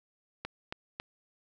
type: click train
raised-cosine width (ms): 0.3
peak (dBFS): -20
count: 3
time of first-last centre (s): 0.45-0.999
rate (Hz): 3.64
effects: none